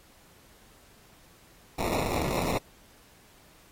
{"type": "noise with sample-and-hold", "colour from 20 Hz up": "white", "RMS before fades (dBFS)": -29, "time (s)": [1.78, 2.58], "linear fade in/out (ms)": 10, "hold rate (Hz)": 1575, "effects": ["pink hiss -58 dBFS RMS until 3.71 s", "AAC 48 kbps"]}